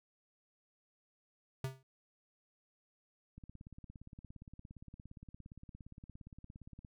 square tone with exponential decay, 132.4 Hz, C3, 21 cents sharp, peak -34 dBFS, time 1.64-1.83 s, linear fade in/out 2 ms, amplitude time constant 41 ms
click train, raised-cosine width 5 ms, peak -39 dBFS, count 61, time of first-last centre 3.38-6.848 s, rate 17.3 Hz
effects none

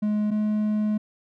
triangle tone pair in turn, 210.6 / 212.3 Hz, G#3 / G#3, +24 / +38 cents, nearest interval unison, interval 14 cents, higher second, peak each -19 dBFS, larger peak neither, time 0.02-0.31 / 0.31-0.98 s, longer second, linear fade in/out 10 ms, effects none

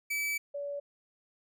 45% pulse / sine tone pair in turn, 2300 / 571.4 Hz, D7 / D5, -37 / -48 cents, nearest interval 2 octaves, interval 2411 cents, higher first, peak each -30 / -34 dBFS, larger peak first, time 0.1-0.38 / 0.54-0.8 s, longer first, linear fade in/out 10 ms, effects none

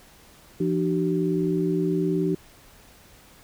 sine tone cluster, 170.6 / 301.4 / 380.6 Hz, F3 / D4 / F#4, -40 / +45 / +49 cents, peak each -25 / -26 / -25 dBFS, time 0.6-2.35 s, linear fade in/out 5 ms, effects pink hiss -52 dBFS RMS until 3.43 s

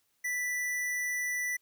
square tone, 1975.5 Hz, B6, in tune, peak -31 dBFS, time 0.24-1.57 s, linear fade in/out 10 ms, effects white hiss -74 dBFS RMS until 1.61 s

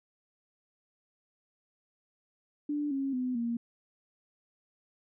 sine tone with pitch steps, 293.7 / 272.5 / 252.7 / 234.5 Hz, D4 / C#4 / B3 / A#3, 0 / -29 / +40 / +11 cents, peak -29 dBFS, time 2.69-3.57 s, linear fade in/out 5 ms, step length 220 ms, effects none

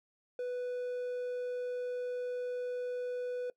triangle tone, 495 Hz, B4, 4 cents sharp, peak -32 dBFS, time 0.39-3.5 s, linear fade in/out 2 ms, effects noise-tail reverb RT60 0.1 s tail -21 dB re dry

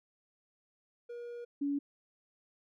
triangle / sine tone pair in turn, 477.3 / 283.8 Hz, A#4 / C#4, +41 / +41 cents, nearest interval major sixth, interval 900 cents, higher first, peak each -39 / -30 dBFS, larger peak second, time 1.09-1.45 / 1.61-1.79 s, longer first, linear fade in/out 10 ms, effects none

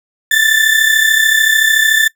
35% pulse tone pair together, 1748.4 / 1782 Hz, A6 / A6, -11 / +22 cents, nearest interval unison, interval 33 cents, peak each -10 dBFS, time 0.31-2.08 s, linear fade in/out 5 ms, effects noise-tail reverb RT60 0.1 s tail -20 dB re dry

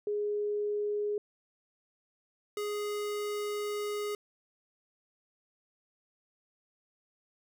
sine / square tone pair in turn, 415.3 / 415.3 Hz, G#4 / G#4, 0 / 0 cents, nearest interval unison, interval 0 cents, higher neither, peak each -29 / -33 dBFS, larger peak first, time 0.07-1.18 / 2.57-4.15 s, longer second, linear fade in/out 2 ms, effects none

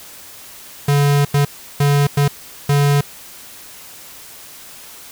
square tone bursts at uneven times, 143.1 Hz, D3, 45 cents flat, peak -12 dBFS, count 5, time 0.88-1.25 / 1.34-1.45 / 1.8-2.07 / 2.17-2.28 / 2.69-3.01 s, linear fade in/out 5 ms, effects white hiss -38 dBFS RMS until 5.11 s

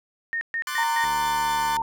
sine tone bursts, 1840 Hz, A#6, 23 cents flat, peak -24 dBFS, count 4, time 0.33-1.044 s, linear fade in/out 0 ms, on 81 ms, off 130 ms
sawtooth chord, D dominant seventh, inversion third, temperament equal with one note detuned, 1046.5 / 1174.7 / 1491.1 / 1760 Hz, C6 / D6 / F#6 / A6, 0 / 0 / +13 / 0 cents, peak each -30 dBFS, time 0.67-1.77 s, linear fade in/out 2 ms
sine tone with pitch glide, 921 to 910.4 Hz, A#5 to A#5, -21 to -41 cents, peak -22 dBFS, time 0.78-1.82 s, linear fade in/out 2 ms, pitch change -20 cents, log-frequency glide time 1.18-1.64 s
click train, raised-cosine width 2 ms, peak -30 dBFS, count 59, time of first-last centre 1.04-1.814 s, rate 74.9 Hz
effects none

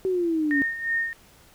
sine exponential sweep, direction down, 383.2 to 277.2 Hz, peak -21 dBFS, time 0.05-0.62 s, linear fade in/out 0 ms
sine tone with tremolo, 1836 Hz, A#6, 27 cents flat, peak -21 dBFS, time 0.51-1.13 s, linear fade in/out 0 ms, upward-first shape sine, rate 2.8 Hz, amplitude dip 70%
effects pink hiss -54 dBFS RMS until 1.54 s

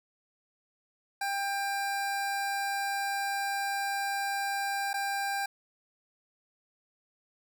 25% pulse tone with dropouts, 795 Hz, G5, 24 cents sharp, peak -26 dBFS, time 1.21-5.46 s, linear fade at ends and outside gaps 5 ms, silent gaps 4.932-4.94 s, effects none

